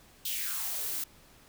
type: noise with high-pass filter sweep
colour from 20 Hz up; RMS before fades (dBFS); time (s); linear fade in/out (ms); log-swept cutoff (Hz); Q
blue; -34; 0.25-1.04; 5; 3500 to 210; 3.6
effects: pink hiss -58 dBFS RMS until 1.48 s